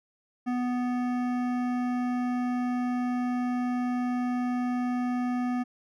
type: tone with hard clipping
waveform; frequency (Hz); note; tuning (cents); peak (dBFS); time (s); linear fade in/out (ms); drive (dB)
sine; 247.3; B3; +3; -28; 0.46-5.64; 20; 14
effects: none